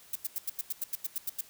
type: noise bursts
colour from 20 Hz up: violet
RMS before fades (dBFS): -32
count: 12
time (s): 0.13-1.41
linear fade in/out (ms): 5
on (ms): 26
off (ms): 88
effects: white hiss -56 dBFS RMS until 1.49 s